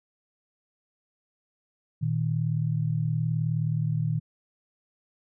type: tone pair together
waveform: sine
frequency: 116.8 / 155.91 Hz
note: A#2 / D#3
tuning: +4 / +4 cents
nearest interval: perfect fourth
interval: 500 cents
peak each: -27 / -26 dBFS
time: 2.01-4.2 s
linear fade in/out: 20 ms
effects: none